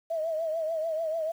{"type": "tone with vibrato", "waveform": "sine", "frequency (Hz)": 643, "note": "E5", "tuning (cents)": -43, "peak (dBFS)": -27, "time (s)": [0.1, 1.32], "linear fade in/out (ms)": 10, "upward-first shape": "triangle", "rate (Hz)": 6.8, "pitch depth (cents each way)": 85, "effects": ["9-bit"]}